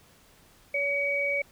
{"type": "tone pair together", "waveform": "sine", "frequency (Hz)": [566, 2264], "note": ["C#5", "C#7"], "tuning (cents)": [36, 36], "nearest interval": "2 octaves", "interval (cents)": 2400, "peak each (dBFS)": [-30, -26], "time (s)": [0.74, 1.42], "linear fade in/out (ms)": 5, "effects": ["pink hiss -58 dBFS RMS until 1.51 s"]}